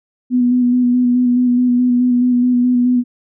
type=tone with vibrato; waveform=sine; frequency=246.9 Hz; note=B3; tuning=in tune; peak=-10 dBFS; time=0.3-3.04 s; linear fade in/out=50 ms; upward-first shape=square; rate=4.7 Hz; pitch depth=18 cents each way; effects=none